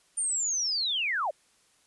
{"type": "linear sweep", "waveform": "sine", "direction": "down", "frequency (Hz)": [9100, 523], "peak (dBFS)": -26, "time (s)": [0.17, 1.31], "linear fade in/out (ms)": 10, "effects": ["white hiss -65 dBFS RMS until 1.86 s", "resampled to 24000 Hz"]}